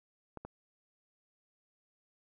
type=clicks; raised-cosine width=1 ms; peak=-29 dBFS; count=2; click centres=0.373 / 0.45 s; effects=none